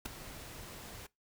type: noise with ADSR envelope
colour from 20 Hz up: pink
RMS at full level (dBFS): -35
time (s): 0.05-1.07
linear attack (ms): 10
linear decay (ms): 5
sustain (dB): -13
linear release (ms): 13
effects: noise-tail reverb RT60 0.2 s tail -22 dB re dry